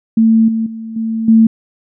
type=tone with level steps; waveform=sine; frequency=224 Hz; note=A3; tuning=31 cents sharp; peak=-6 / -13 / -23 / -15 / -4 dBFS; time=0.17-1.47 s; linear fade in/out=5 ms; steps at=0.48 / 0.66 / 0.96 / 1.28 s; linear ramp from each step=5 ms; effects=none